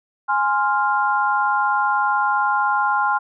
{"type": "chord", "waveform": "sine", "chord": "F minor", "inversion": "first", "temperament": "equal", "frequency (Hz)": [830.6, 1046.5, 1396.9], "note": ["Ab5", "C6", "F6"], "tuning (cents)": [0, 0, 0], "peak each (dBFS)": [-20, -21, -21], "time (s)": [0.28, 3.19], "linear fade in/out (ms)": 20, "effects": []}